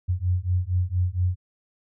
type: beating tone pair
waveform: sine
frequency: 88.4 / 92.7 Hz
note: F2 / F#2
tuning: +22 / +4 cents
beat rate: 4.3 Hz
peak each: -24 dBFS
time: 0.08-1.36 s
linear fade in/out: 20 ms
effects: none